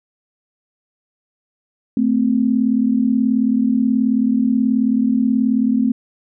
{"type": "tone pair together", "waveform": "sine", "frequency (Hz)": [221.1, 259.7], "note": ["A3", "C4"], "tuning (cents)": [9, -13], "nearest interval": "minor third", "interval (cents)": 278, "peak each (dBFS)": -16, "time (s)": [1.97, 5.92], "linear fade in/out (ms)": 2, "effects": []}